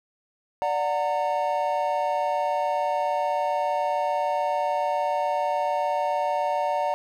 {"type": "chord", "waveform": "triangle", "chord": "D augmented", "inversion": "none", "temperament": "just", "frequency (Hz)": [587.3, 734.2, 917.7], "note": ["D5", "F#5", "A#5"], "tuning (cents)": [0, -14, -27], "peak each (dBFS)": -25, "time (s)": [0.62, 6.94], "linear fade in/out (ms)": 0, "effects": []}